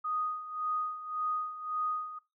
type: tone with tremolo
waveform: sine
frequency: 1243 Hz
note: D#6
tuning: 2 cents flat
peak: -29 dBFS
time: 0.04-2.19 s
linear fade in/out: 10 ms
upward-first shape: sine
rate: 1.8 Hz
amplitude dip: 75%
effects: noise-tail reverb RT60 0.2 s tail -17 dB re dry